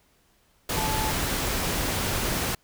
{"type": "tone in noise", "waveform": "sine", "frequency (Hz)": 870, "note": "A5", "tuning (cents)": -20, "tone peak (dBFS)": -29, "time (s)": [0.77, 1.11], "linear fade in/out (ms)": 5, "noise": "pink", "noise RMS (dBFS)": -27, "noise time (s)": [0.69, 2.55], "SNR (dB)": -5, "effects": ["pink hiss -64 dBFS RMS until 2.63 s"]}